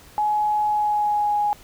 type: tone with pitch glide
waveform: sine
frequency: 843 to 830 Hz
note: G#5 to G#5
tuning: +26 to -1 cents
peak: -18 dBFS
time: 0.18-1.53 s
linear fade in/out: 0 ms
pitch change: -27 cents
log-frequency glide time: 0.66-1.34 s
effects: pink hiss -48 dBFS RMS until 1.63 s